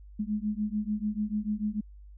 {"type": "beating tone pair", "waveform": "sine", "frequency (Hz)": [207.7, 214.5], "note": ["G#3", "A3"], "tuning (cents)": [0, -44], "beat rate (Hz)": 6.8, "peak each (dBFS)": [-31, -31], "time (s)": [0.19, 1.81], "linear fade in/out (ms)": 10, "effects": ["added 50 Hz sine -46 dBFS peak until 2.17 s"]}